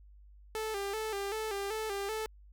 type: tone with vibrato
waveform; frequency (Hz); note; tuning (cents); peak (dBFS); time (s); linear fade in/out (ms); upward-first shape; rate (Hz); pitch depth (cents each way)
sawtooth; 417.1; G#4; +7; -30; 0.55-2.26; 0; square; 2.6; 81
effects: added 50 Hz sine -53 dBFS peak until 2.52 s